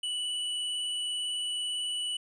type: tone with vibrato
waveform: square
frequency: 2960 Hz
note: F#7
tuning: in tune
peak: -31 dBFS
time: 0.03-2.17 s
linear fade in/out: 5 ms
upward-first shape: sine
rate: 18 Hz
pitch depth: 11 cents each way
effects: resampled to 22050 Hz